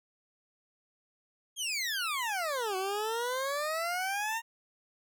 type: exponential two-way sweep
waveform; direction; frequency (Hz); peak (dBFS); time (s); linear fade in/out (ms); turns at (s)
20% pulse; down then up; 3322 to 370 to 932; -26; 1.56-4.42; 50; 2.76
effects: none